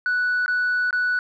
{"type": "tone with dropouts", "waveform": "sine", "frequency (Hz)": 1480, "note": "F#6", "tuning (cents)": 0, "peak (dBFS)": -17, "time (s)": [0.06, 1.19], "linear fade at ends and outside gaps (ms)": 1, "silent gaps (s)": [[0.461, 0.48], [0.908, 0.928]], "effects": ["tanh soft clip ceiling -17 dBFS"]}